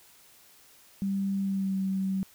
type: tone with pitch glide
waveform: sine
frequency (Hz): 196 to 191.74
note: G3 to G3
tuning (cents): 0 to -38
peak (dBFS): -26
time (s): 1.02-2.23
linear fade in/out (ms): 0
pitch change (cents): -38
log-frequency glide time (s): 1.39-1.79
effects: white hiss -57 dBFS RMS until 2.34 s